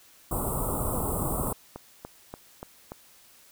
pink band-stop noise, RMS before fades -29 dBFS, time 0.31-1.53 s, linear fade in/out 5 ms, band 1300 to 7900 Hz, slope 96 dB/octave
click train, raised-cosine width 1 ms, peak -23 dBFS, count 6, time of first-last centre 1.47-2.919 s, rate 3.45 Hz
effects white hiss -56 dBFS RMS until 3.51 s

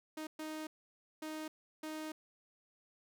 sawtooth tone bursts at uneven times, 311.1 Hz, D#4, in tune, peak -37 dBFS, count 4, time 0.17-0.27 / 0.39-0.67 / 1.22-1.48 / 1.83-2.12 s, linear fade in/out 5 ms, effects none

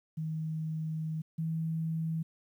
sine tone pair in turn, 158.1 / 161.7 Hz, D#3 / E3, +28 / -33 cents, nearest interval unison, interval 39 cents, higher second, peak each -32 / -30 dBFS, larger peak second, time 0.17-1.22 / 1.38-2.23 s, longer first, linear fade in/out 10 ms, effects 11-bit

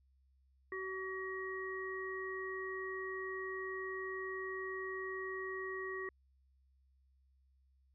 harmonic tone, 378.9 Hz, F#4, 41 cents sharp, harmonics 1 / 3 / 5, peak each -42 / -47 / -43 dBFS, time 0.72-6.09 s, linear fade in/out 2 ms, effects added 66 Hz sine -68 dBFS peak until 7.94 s

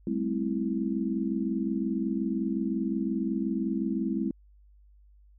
sine chord, A minor seventh, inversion third, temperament equal with one note detuned, 196 / 216 / 261.6 / 329.6 Hz, G3 / A3 / C4 / E4, 0 / -32 / 0 / 0 cents, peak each -32 dBFS, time 0.07-4.31 s, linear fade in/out 2 ms, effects added 50 Hz sine -54 dBFS peak until 5.38 s

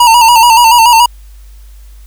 square tone with vibrato, 932.3 Hz, A#5, in tune, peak -3 dBFS, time 0-1.06 s, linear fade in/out 5 ms, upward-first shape square, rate 7 Hz, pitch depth 58 cents each way, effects added 50 Hz sine -31 dBFS peak until 2.06 s + white hiss -48 dBFS RMS until 2.06 s

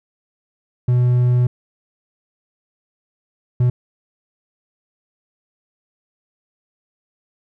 triangle tone bursts at uneven times, 123.47 Hz, B2, in tune, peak -10 dBFS, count 2, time 0.88-1.47 / 3.6-3.7 s, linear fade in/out 5 ms, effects none

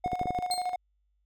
triangle tone with tremolo, 726 Hz, F#5, 33 cents flat, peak -25 dBFS, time 0.04-0.76 s, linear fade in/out 5 ms, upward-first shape square, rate 13 Hz, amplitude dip 60%
clicks, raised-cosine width 2 ms, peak -20 dBFS, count 6, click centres 0.061 / 0.132 / 0.214 / 0.257 / 0.306 / 0.389 s
30% pulse tone with exponential decay, 4186 Hz, C8, in tune, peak -24 dBFS, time 0.51-0.75 s, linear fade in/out 1 ms, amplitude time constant 52 ms
effects added 50 Hz sine -69 dBFS peak until 1.25 s

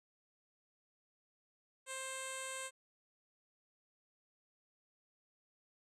10% pulse tone with low-pass filter, 527 Hz, C5, 12 cents sharp, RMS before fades -44 dBFS, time 1.86-2.71 s, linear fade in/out 50 ms, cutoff 8800 Hz, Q 4.2, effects none

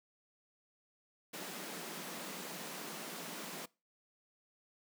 pink high-pass noise, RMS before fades -45 dBFS, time 1.33-3.66 s, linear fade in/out 10 ms, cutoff 160 Hz, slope 96 dB/octave, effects noise-tail reverb RT60 0.3 s tail -24 dB re dry

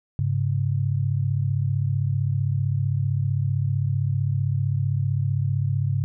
sine tone pair together, 101.7 / 137.22 Hz, G#2 / C#3, -36 / -17 cents, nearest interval perfect fourth, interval 519 cents, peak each -23 dBFS, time 0.19-6.04 s, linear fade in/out 0 ms, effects none

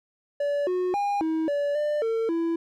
triangle tone with pitch steps, 575 / 364.1 / 811 / 319.7 / 575 / 595 / 451.9 / 332.8 Hz, D5 / F#4 / G#5 / D#4 / D5 / D5 / A4 / E4, -37 / -28 / -41 / +47 / -37 / +22 / +46 / +17 cents, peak -21 dBFS, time 0.4-2.56 s, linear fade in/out 5 ms, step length 270 ms, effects none

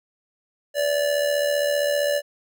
square tone with amplitude modulation, 580 Hz, D5, 22 cents flat, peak -18 dBFS, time 0.74-2.22 s, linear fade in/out 50 ms, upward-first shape sine, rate 75.3 Hz, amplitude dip 55%, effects none

